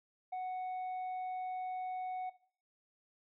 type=tone with tanh clipping; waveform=triangle; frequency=740 Hz; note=F#5; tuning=in tune; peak=-37 dBFS; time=0.32-2.3 s; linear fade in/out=10 ms; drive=7 dB; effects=noise-tail reverb RT60 0.5 s tail -17 dB re dry